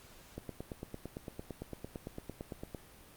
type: click train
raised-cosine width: 2 ms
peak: -27 dBFS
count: 22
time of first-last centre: 0.38-2.748 s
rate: 8.87 Hz
effects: pink hiss -57 dBFS RMS until 3.16 s + Opus 48 kbps